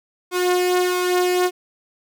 sawtooth tone with flanger, 360.8 Hz, F#4, 44 cents flat, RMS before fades -19 dBFS, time 0.31-1.51 s, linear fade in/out 50 ms, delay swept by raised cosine 1.9 to 3.2 ms, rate 1.5 Hz, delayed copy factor +0.55, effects none

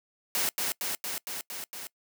white noise with echo, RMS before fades -28 dBFS, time 0.35-0.49 s, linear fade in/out 0 ms, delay 230 ms, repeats 6, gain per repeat -2 dB, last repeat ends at 1.87 s, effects noise-tail reverb RT60 0.1 s tail -23 dB re dry + high-pass 150 Hz 12 dB/octave

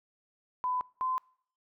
sine tone pair in turn, 1003 / 1028.2 Hz, B5 / C6, +26 / -31 cents, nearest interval unison, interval 43 cents, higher second, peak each -28 / -28 dBFS, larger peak neither, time 0.64-0.81 / 1.01-1.18 s, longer neither, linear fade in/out 0 ms, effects noise-tail reverb RT60 0.6 s tail -25 dB re dry

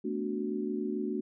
sine chord, B minor seventh, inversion third, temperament equal with one note detuned, 220 / 246.9 / 291 / 370 Hz, A3 / B3 / D4 / F#4, 0 / 0 / -16 / 0 cents, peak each -35 / -39 / -36 / -35 dBFS, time 0.04-1.21 s, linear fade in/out 10 ms, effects none

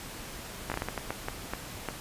slowing click train, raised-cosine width 0.5 ms, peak -16 dBFS, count 11, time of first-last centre 0.7-1.887 s, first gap 17 ms, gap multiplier 1.4, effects pink hiss -42 dBFS RMS until 2 s + resampled to 32000 Hz

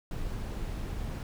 brown noise, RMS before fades -35 dBFS, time 0.11-1.23 s, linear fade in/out 2 ms, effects none

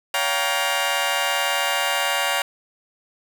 15% pulse chord, G half-diminished seventh, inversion second, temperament just, 564.5 / 705.6 / 784 / 940.8 Hz, Db5 / F5 / G5 / Bb5, +31 / +18 / 0 / +16 cents, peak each -20 dBFS, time 0.14-2.42 s, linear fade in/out 2 ms, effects none

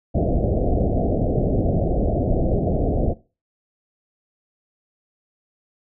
pink low-pass noise, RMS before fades -20 dBFS, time 0.14-3.14 s, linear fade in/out 20 ms, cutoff 720 Hz, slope 96 dB/octave, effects noise-tail reverb RT60 0.3 s tail -18 dB re dry

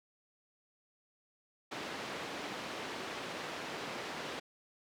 pink band-pass noise, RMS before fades -42 dBFS, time 1.71-4.4 s, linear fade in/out 10 ms, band 270 to 4000 Hz, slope 12 dB/octave, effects none

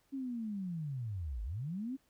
sine linear two-way sweep, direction down then up, 277.2 to 49 to 277.2 Hz, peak -36 dBFS, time 0.12-1.97 s, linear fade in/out 20 ms, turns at 1.43 s, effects pink hiss -73 dBFS RMS until 2.09 s

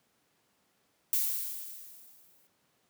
violet noise with exponential decay, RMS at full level -27 dBFS, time 1.13-2.47 s, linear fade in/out 0 ms, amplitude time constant 290 ms, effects pink hiss -72 dBFS RMS until 2.89 s + high-pass 150 Hz 12 dB/octave

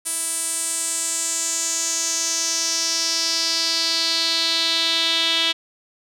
sawtooth tone with band-pass filter sweep, 329.4 Hz, E4, 1 cent flat, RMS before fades -22 dBFS, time 0.05-5.53 s, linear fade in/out 20 ms, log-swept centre 9500 to 3400 Hz, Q 4.4, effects none

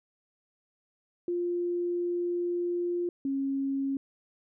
sine tone pair in turn, 350 / 273.1 Hz, F4 / C#4, +4 / -26 cents, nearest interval major third, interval 430 cents, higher first, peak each -27 dBFS, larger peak neither, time 1.28-3.09 / 3.25-3.97 s, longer first, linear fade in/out 2 ms, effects none

